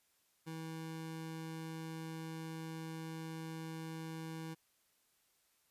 25% pulse tone, 161.3 Hz, E3, 37 cents flat, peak -39 dBFS, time 0.46-4.55 s, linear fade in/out 20 ms, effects white hiss -75 dBFS RMS until 5.7 s + resampled to 32000 Hz

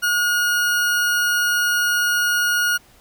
40% pulse tone, 1439 Hz, F#6, 49 cents flat, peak -16 dBFS, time 0.02-2.78 s, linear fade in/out 20 ms, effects pink hiss -52 dBFS RMS until 3 s

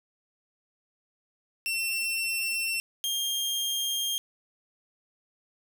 sawtooth tone pair in turn, 2702 / 3213 Hz, E7 / G7, +42 / +42 cents, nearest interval minor third, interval 300 cents, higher second, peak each -24 dBFS, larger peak neither, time 1.66-2.8 / 3.04-4.18 s, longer neither, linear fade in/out 0 ms, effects none

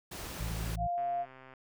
pink noise, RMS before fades -42 dBFS, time 0.11-0.76 s, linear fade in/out 10 ms
harmonic tone, 55 Hz, A1, in tune, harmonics 1 / 2 / 3, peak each -36 / -39 / -41 dBFS, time 0.39-0.88 s, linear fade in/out 20 ms
sine tone, 698.5 Hz, F5, in tune, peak -30 dBFS, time 0.77-1.26 s, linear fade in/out 50 ms
click train, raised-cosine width 0.5 ms, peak -37 dBFS, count 74, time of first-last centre 0.98-1.537 s, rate 131 Hz
effects none

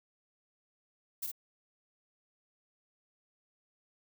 violet noise with echo, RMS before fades -36 dBFS, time 1.22-1.27 s, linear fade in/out 10 ms, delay 47 ms, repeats 1, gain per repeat -3 dB, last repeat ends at 1.317 s, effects none

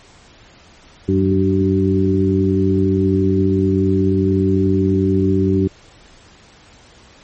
harmonic tone with a mistuned harmonic, 95.2 Hz, F#2, 50 cents sharp, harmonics 1 / 2 / 3 / 4, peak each -18 / -18 / -18 / -18 dBFS, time 1.08-5.68 s, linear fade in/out 10 ms, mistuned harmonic 3, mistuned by +38 cents, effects pink hiss -46 dBFS RMS until 7.23 s + MP3 32 kbps

